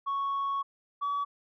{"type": "tone pair in turn", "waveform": "sine", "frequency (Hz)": [1108.7, 1139.2], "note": ["C#6", "C#6"], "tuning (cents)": [0, 47], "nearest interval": "unison", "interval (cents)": 47, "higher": "second", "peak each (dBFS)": [-26, -26], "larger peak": "neither", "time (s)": [[0.06, 0.63], [1.01, 1.25]], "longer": "first", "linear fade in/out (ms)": 20, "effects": ["tanh soft clip ceiling -26 dBFS"]}